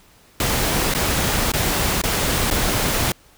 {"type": "noise with dropouts", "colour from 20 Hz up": "pink", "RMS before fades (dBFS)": -20, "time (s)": [0.4, 3.12], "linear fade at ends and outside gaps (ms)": 2, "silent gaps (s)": [[0.939, 0.948], [1.519, 1.536], [2.017, 2.037], [2.503, 2.51]], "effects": ["pink hiss -52 dBFS RMS until 3.37 s"]}